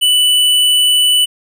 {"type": "tone", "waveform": "square", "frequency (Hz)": 2976, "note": "F#7", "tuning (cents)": 9, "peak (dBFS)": -9, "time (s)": [0.01, 1.26], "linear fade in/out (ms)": 20, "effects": []}